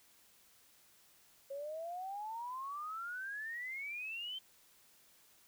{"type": "exponential sweep", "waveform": "sine", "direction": "up", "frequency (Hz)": [543, 3136], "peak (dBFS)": -40, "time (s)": [1.5, 4.39], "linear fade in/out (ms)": 10, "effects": ["white hiss -66 dBFS RMS until 5.47 s"]}